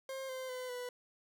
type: tone with pitch steps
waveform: 40% pulse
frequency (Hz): 532 / 518.9 / 506.2 / 493.8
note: C5 / C5 / B4 / B4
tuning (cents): +29 / -14 / +43 / 0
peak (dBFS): -39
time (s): 0.09-0.89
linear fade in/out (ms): 2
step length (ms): 200
effects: none